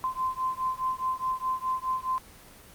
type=beating tone pair; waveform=sine; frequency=1033 / 1037.8 Hz; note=C6 / C6; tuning=-22 / -14 cents; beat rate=4.8 Hz; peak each=-30 dBFS; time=0.04-2.18 s; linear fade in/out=0 ms; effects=pink hiss -50 dBFS RMS until 2.74 s + Opus 24 kbps